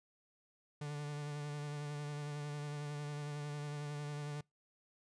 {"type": "tone with vibrato", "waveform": "45% pulse", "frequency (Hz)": 146.83, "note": "D3", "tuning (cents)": 0, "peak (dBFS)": -40, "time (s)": [0.81, 4.41], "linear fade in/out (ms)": 5, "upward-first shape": "sine", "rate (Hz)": 11, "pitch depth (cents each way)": 22, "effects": ["noise-tail reverb RT60 0.2 s tail -26 dB re dry", "resampled to 22050 Hz"]}